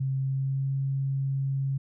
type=tone with pitch glide; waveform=sine; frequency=134 to 136.11 Hz; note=C3 to C#3; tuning=+42 to -31 cents; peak=-25 dBFS; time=0-1.78 s; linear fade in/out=10 ms; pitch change=+27 cents; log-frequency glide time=0.2-0.72 s; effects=none